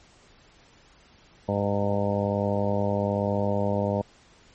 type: harmonic tone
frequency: 101.2 Hz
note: G#2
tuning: 44 cents flat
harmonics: 1 / 2 / 3 / 4 / 5 / 6 / 7 / 8 / 9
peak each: -29 / -28 / -36 / -34 / -29 / -29 / -37 / -39 / -35 dBFS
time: 1.48-4.02 s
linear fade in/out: 10 ms
effects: pink hiss -56 dBFS RMS until 4.54 s + MP3 32 kbps